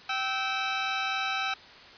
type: tone pair together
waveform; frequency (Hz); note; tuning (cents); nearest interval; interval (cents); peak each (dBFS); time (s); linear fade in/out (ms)
15% pulse; 774.3 / 1305; G5 / E6; -22 / -18; major sixth; 904; -24; 0.09-1.54; 5
effects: white hiss -49 dBFS RMS until 1.97 s + resampled to 11025 Hz